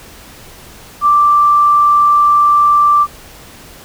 sine tone, 1174.7 Hz, D6, in tune, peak -6 dBFS, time 1.01-3.07 s, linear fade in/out 50 ms, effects pink hiss -37 dBFS RMS until 3.84 s

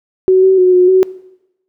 sine tone with pitch steps, 374.5 / 379.9 / 366.7 / 362.5 / 375 Hz, F#4 / F#4 / F#4 / F#4 / F#4, +21 / +46 / -15 / -35 / +23 cents, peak -5 dBFS, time 0.28-1.03 s, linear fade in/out 0 ms, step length 150 ms, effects noise-tail reverb RT60 0.9 s tail -21 dB re dry

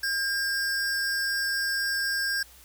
square tone pair together, 1606 / 5402 Hz, G6 / E8, +41 / +42 cents, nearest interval octave + major sixth, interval 2101 cents, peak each -27 / -33 dBFS, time 0.03-2.43 s, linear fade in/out 5 ms, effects added 60 Hz sine -56 dBFS peak until 2.64 s + white hiss -53 dBFS RMS until 2.64 s

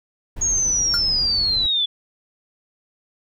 brown noise, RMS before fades -32 dBFS, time 0.36-1.67 s, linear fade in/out 10 ms
sine linear sweep, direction down, 6650 to 3413 Hz, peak -17 dBFS, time 0.41-1.86 s, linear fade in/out 10 ms
square tone with exponential decay, 1410 Hz, F6, 16 cents sharp, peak -20 dBFS, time 0.94-1.04 s, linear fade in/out 0 ms, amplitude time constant 20 ms
effects none

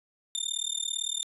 25% pulse tone with amplitude modulation, 3605 Hz, A7, 41 cents sharp, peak -22 dBFS, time 0.35-1.23 s, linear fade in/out 0 ms, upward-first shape sine, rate 37.8 Hz, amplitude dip 100%, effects resampled to 32000 Hz

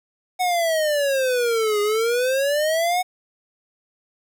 square exponential two-way sweep, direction down then up, 741 to 410 to 741 Hz, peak -19 dBFS, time 0.39-3.03 s, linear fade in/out 20 ms, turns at 1.81 s, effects 9-bit

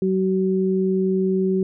sine tone pair together, 188.7 / 377.8 Hz, F#3 / F#4, +34 / +36 cents, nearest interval octave, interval 1202 cents, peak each -20 dBFS, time 0.02-1.63 s, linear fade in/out 2 ms, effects none

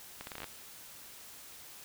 accelerating click train, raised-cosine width 0.3 ms, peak -25 dBFS, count 9, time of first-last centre 0.21-0.442 s, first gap 61 ms, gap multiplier 0.77, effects white hiss -51 dBFS RMS until 1.84 s

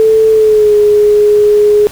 sine tone with pitch glide, 440 to 417.5 Hz, A4 to G#4, 0 to +9 cents, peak -4 dBFS, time 0-1.87 s, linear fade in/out 0 ms, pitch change -91 cents, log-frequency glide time 0.3-0.74 s, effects pink hiss -31 dBFS RMS until 1.91 s

